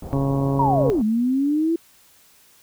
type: low-pass noise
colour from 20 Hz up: pink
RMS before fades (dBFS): -34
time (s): 0.02-1.02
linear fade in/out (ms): 5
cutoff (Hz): 850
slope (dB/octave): 24
type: harmonic tone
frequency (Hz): 137.6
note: C#3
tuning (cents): -12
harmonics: 1 / 2 / 3 / 4 / 5 / 6 / 7 / 8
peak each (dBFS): -21 / -23 / -29 / -30 / -34 / -39 / -36 / -37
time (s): 0.13-0.9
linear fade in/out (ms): 0
type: linear two-way sweep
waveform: sine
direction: down then up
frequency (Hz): 986 to 208.9 to 337.9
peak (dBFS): -17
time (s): 0.59-1.76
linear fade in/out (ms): 5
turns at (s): 1.03
effects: white hiss -54 dBFS RMS until 2.62 s